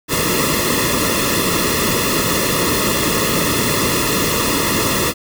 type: noise with comb filter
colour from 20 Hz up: pink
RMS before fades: -17 dBFS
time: 0.08-5.14 s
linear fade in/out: 50 ms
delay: 1.3 ms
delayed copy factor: -1
effects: none